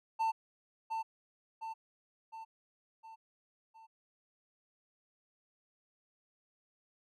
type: tone with echo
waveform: triangle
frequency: 894 Hz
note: A5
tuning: 27 cents sharp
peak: -27 dBFS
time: 0.19-0.32 s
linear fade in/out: 20 ms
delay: 710 ms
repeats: 5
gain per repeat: -5 dB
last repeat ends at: 3.87 s
effects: none